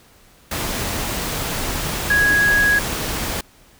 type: tone in noise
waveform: sine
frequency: 1659 Hz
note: G#6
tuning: 2 cents flat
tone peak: -13 dBFS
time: 2.1-2.79 s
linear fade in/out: 5 ms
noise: pink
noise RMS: -24 dBFS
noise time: 0.51-3.41 s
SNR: +8 dB
effects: pink hiss -51 dBFS RMS until 3.79 s